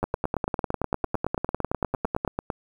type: two click trains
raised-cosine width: 1 ms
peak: -10 / -12 dBFS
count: 23 / 23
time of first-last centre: 0.04-2.249 / 0.03-2.502 s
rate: 9.96 / 8.9 Hz
effects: 8-bit